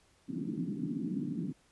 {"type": "band-pass noise", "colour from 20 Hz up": "white", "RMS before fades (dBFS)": -36, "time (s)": [0.28, 1.53], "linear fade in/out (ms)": 20, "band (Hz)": [150, 300], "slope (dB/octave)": 48, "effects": ["pink hiss -67 dBFS RMS until 1.71 s", "resampled to 24000 Hz"]}